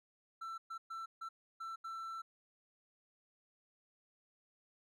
triangle tone bursts at uneven times, 1337 Hz, E6, 24 cents sharp, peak -40 dBFS, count 6, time 0.41-0.58 / 0.7-0.78 / 0.9-1.06 / 1.21-1.29 / 1.6-1.76 / 1.84-2.22 s, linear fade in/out 10 ms, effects none

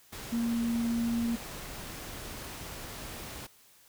sine tone in noise, 233.1 Hz, A#3, in tune, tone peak -27 dBFS, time 0.32-1.36 s, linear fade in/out 10 ms, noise pink, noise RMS -42 dBFS, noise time 0.12-3.47 s, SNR +12 dB, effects white hiss -60 dBFS RMS until 3.88 s

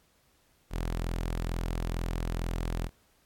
sawtooth tone, 42.21 Hz, E1, 42 cents sharp, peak -26 dBFS, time 0.7-2.9 s, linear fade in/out 50 ms, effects pink hiss -67 dBFS RMS until 3.25 s + AAC 64 kbps

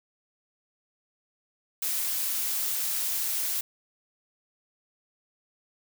blue noise, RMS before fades -29 dBFS, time 1.82-3.61 s, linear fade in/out 5 ms, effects none

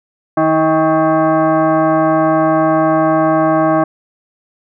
sine tone with frequency modulation, 157 Hz, D#3, 16 cents sharp, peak -9 dBFS, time 0.37-3.84 s, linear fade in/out 5 ms, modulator 476 Hz, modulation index 2, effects none

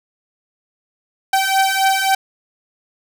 sawtooth beating tone pair, 771 / 774.7 Hz, G5 / G5, -29 / -21 cents, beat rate 3.7 Hz, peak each -13 dBFS, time 1.33-2.15 s, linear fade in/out 5 ms, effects none

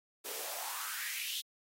white noise with high-pass filter sweep, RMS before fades -40 dBFS, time 0.24-1.42 s, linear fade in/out 20 ms, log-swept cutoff 370 to 3600 Hz, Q 4.1, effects AAC 48 kbps

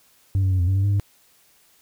sine tone with pitch steps, 96.7 / 94.8 / 93.2 / 87.6 / 95.6 / 97.5 / 100.9 / 100.2 Hz, G2 / F#2 / F#2 / F2 / G2 / G2 / G#2 / G2, -23 / +43 / +13 / +6 / -43 / -9 / -49 / +38 cents, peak -14 dBFS, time 0.35-0.998 s, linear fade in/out 0 ms, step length 81 ms, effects tanh soft clip ceiling -16 dBFS + white hiss -58 dBFS RMS until 1.81 s

